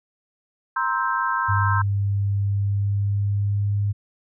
sine chord, C dominant seventh, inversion third, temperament just, 941.9 / 1046.5 / 1308.1 / 1569.8 Hz, Bb5 / C6 / E6 / G6, +18 / 0 / -14 / +2 cents, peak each -27 / -24 / -27 / -26 dBFS, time 0.76-1.82 s, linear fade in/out 5 ms
sine tone with pitch glide, 100 to 101.81 Hz, G2 to G#2, +35 to -34 cents, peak -19 dBFS, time 1.48-3.93 s, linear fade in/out 20 ms, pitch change +31 cents, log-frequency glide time 2.44-3.77 s
effects none

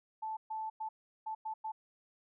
sine tone bursts at uneven times, 876 Hz, A5, 8 cents flat, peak -36 dBFS, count 6, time 0.22-0.37 / 0.5-0.7 / 0.8-0.89 / 1.26-1.35 / 1.45-1.54 / 1.64-1.72 s, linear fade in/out 10 ms, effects none

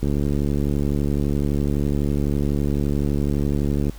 click train, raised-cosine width 3 ms, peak -10 dBFS, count 279, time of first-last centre 0.03-3.896 s, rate 71.9 Hz, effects added 50 Hz sine -36 dBFS peak until 3.98 s + pink hiss -47 dBFS RMS until 3.98 s

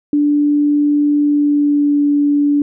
sine tone with pitch glide, 292.6 to 289.4 Hz, D4 to D4, -6 to -25 cents, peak -10 dBFS, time 0.13-2.62 s, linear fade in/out 2 ms, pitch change -19 cents, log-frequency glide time 1.2-2.04 s, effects none

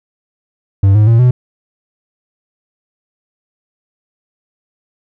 triangle tone with pitch steps, 98 / 106.25 / 115.2 / 124.91 Hz, G2 / G#2 / A#2 / B2, 0 / +40 / -20 / +20 cents, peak -3 dBFS, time 0.83-1.31 s, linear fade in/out 5 ms, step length 120 ms, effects none

